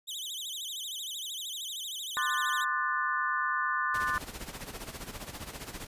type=tone with vibrato; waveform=sawtooth; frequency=3400 Hz; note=G#7; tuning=40 cents sharp; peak=-33 dBFS; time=0.07-2.65 s; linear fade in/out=20 ms; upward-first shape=sine; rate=13 Hz; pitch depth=220 cents each way
type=chord; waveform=sine; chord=D dominant seventh; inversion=third; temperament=equal with one note detuned; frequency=1046.5 / 1195.2 / 1480 / 1760 Hz; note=C6 / D6 / F#6 / A6; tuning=0 / +30 / 0 / 0 cents; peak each=-33 dBFS; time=2.17-4.18 s; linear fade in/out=0 ms
type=noise with tremolo; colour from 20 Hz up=pink; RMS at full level=-39 dBFS; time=3.94-5.87 s; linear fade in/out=5 ms; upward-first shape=sine; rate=15 Hz; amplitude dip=70%
effects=resampled to 32000 Hz